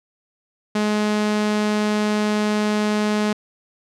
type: tone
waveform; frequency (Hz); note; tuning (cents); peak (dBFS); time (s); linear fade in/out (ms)
sawtooth; 210.9; G#3; +27; -14; 0.75-3.33; 5
effects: low-pass 7000 Hz 12 dB/octave